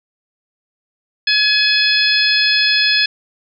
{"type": "harmonic tone", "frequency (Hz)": 847, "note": "G#5", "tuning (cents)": 34, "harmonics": [2, 3, 4, 5, 6], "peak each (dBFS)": [-18, -18, -18, -18, -18], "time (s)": [1.27, 3.06], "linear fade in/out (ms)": 5, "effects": []}